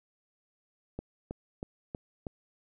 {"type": "click train", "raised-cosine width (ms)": 2, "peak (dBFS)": -23, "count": 5, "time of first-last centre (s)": [0.99, 2.268], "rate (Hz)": 3.13, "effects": []}